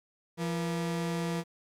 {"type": "tone pair together", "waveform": "35% pulse", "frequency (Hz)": [170.3, 481.7], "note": ["F3", "B4"], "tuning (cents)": [-43, -43], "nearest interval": "octave + tritone", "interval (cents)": 1800, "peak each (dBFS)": [-29, -36], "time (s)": [0.37, 1.44], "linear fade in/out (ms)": 50, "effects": ["low-pass 11000 Hz 12 dB/octave", "10-bit"]}